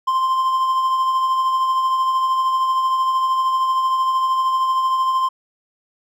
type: tone with tremolo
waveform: triangle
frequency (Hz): 1046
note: C6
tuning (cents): -1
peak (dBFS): -12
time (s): 0.07-5.29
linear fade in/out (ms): 10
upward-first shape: triangle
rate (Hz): 13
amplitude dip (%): 40
effects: none